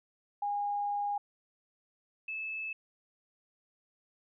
sine tone pair in turn, 817 / 2613 Hz, G#5 / E7, -29 / -16 cents, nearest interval octave + minor sixth, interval 2013 cents, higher second, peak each -30 / -35 dBFS, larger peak first, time 0.42-1.18 / 2.28-2.73 s, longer first, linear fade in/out 5 ms, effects none

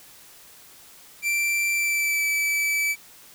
45% pulse tone with pitch glide, 2349 to 2307 Hz, D7 to D7, 0 to -31 cents, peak -21 dBFS, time 1.22-2.96 s, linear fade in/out 50 ms, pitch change -31 cents, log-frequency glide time 1.73-2.25 s, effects white hiss -49 dBFS RMS until 3.34 s

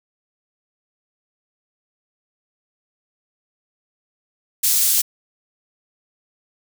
pink high-pass noise, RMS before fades -17 dBFS, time 4.63-5.02 s, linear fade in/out 10 ms, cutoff 7100 Hz, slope 12 dB/octave, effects none

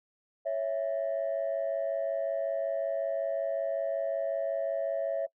sine tone pair together, 554.4 / 659.8 Hz, C#5 / E5, 0 / +1 cents, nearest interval minor third, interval 301 cents, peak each -30 / -29 dBFS, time 0.45-5.27 s, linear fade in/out 20 ms, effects noise-tail reverb RT60 0.1 s tail -24 dB re dry + tanh soft clip ceiling -24 dBFS

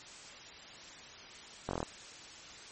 slowing click train, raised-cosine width 1 ms, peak -20 dBFS, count 7, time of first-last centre 1.69-1.829 s, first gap 21 ms, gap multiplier 1.04, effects white hiss -50 dBFS RMS until 2.71 s + MP3 32 kbps

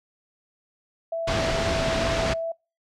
sine tone with vibrato, 659.3 Hz, E5, in tune, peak -25 dBFS, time 1.12-2.52 s, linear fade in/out 5 ms, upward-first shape sine, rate 2.3 Hz, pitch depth 10 cents each way
pink low-pass noise, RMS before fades -26 dBFS, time 1.27-2.34 s, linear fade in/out 10 ms, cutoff 5300 Hz, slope 12 dB/octave
effects noise-tail reverb RT60 0.3 s tail -26 dB re dry + low-pass 8000 Hz 12 dB/octave

